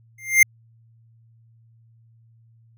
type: tone with exponential growth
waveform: square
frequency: 2100 Hz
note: C7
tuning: 6 cents sharp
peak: -7 dBFS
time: 0.18-0.43 s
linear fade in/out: 5 ms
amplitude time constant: 53 ms
effects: added 114 Hz sine -52 dBFS peak until 2.77 s